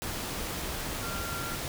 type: tone in noise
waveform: sine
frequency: 1381 Hz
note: F6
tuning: 20 cents flat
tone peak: -38 dBFS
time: 1.03-1.55 s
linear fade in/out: 0 ms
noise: pink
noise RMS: -35 dBFS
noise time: 0.02-1.68 s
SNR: -6 dB
effects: none